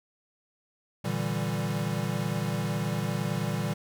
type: chord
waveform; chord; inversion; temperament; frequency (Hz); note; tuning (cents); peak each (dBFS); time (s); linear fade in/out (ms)
square; E half-diminished seventh; second; equal; 116.54 / 146.83 / 164.81 / 196; Bb2 / D3 / E3 / G3; 0 / 0 / 0 / 0; -34; 1.04-3.74; 10
effects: none